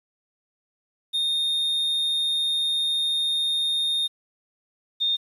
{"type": "tone pair in turn", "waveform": ["triangle", "sine"], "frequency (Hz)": [3673, 3656], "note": ["A#7", "A#7"], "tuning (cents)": [-26, -34], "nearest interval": "unison", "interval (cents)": 8, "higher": "first", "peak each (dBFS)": -20, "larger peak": "neither", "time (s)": [[1.13, 4.08], [5, 5.17]], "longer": "first", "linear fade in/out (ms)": 20, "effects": ["resampled to 32000 Hz", "9-bit"]}